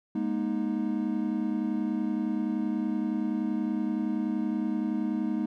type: chord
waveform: triangle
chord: Ab suspended second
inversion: none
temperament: equal with one note detuned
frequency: 207.7 / 238.3 / 311.1 Hz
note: Ab3 / Bb3 / Eb4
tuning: 0 / +38 / 0 cents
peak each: -29 dBFS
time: 0.15-5.46 s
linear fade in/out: 5 ms
effects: none